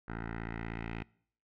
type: tone with low-pass filter sweep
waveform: 10% pulse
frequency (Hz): 56.4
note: A1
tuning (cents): +44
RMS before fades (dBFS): -40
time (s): 0.08-1.03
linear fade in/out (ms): 5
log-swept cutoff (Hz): 1600 to 2400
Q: 3.1
effects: noise-tail reverb RT60 0.6 s tail -24 dB re dry